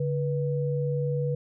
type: tone pair together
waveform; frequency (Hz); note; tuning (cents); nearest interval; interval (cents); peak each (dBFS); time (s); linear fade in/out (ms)
sine; 143.3 / 487.3; D3 / B4; -42 / -23; octave + major sixth; 2119; -26 / -29; 0-1.35; 5
effects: none